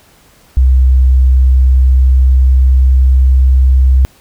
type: tone with pitch glide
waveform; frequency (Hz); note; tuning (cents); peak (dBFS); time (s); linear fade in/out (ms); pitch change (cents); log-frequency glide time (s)
sine; 64.6 to 65.2; C2 to C2; -21 to -5; -3; 0.57-4.05; 0; +16; 1.22-3.54
effects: tanh soft clip ceiling 0 dBFS + pink hiss -46 dBFS RMS until 4.2 s